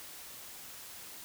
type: silence
effects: white hiss -48 dBFS RMS until 1.24 s